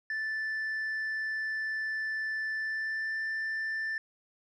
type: tone with pitch glide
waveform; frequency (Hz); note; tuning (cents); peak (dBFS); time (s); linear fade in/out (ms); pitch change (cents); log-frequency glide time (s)
sine; 1758 to 1773.3; A6 to A6; -2 to +13; -28; 0.1-3.98; 2; +15; 2.52-3.21
effects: tanh soft clip ceiling -30 dBFS